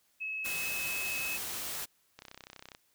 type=tone; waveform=sine; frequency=2581 Hz; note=E7; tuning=37 cents flat; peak=-34 dBFS; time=0.2-1.38 s; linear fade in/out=20 ms
type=noise; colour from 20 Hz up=white; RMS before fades=-38 dBFS; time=0.44-1.86 s; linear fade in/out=20 ms
type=click train; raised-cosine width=0.2 ms; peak=-29 dBFS; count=19; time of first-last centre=2.19-2.749 s; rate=32.2 Hz
effects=white hiss -71 dBFS RMS until 2.94 s